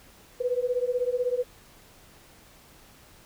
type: beating tone pair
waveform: sine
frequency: 487.2 / 503.2 Hz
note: B4 / B4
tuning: -24 / +32 cents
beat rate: 16 Hz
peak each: -27 dBFS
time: 0.4-1.44 s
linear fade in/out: 10 ms
effects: pink hiss -54 dBFS RMS until 3.25 s